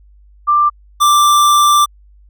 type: tone pair in turn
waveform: sine / square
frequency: 1183 / 1177.8 Hz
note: D6 / D6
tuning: +12 / +5 cents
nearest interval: unison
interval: 7 cents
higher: first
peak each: -8 dBFS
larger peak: neither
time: 0.47-0.7 / 1-1.86 s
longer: second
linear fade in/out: 20 ms
effects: added 50 Hz sine -42 dBFS peak until 2.29 s